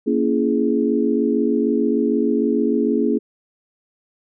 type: chord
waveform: sine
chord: A# half-diminished seventh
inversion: none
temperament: just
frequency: 233.1 / 279.7 / 335.6 / 419.5 Hz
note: A#3 / C#4 / E4 / G#4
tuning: 0 / +16 / +31 / +17 cents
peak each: -20 / -21 / -23 / -21 dBFS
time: 0.06-3.19 s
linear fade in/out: 20 ms
effects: none